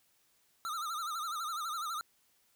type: tone with vibrato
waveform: square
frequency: 1284 Hz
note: E6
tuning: 46 cents flat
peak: -36 dBFS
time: 0.65-2.01 s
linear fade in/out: 0 ms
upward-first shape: sine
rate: 12 Hz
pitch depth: 120 cents each way
effects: white hiss -71 dBFS RMS until 2.55 s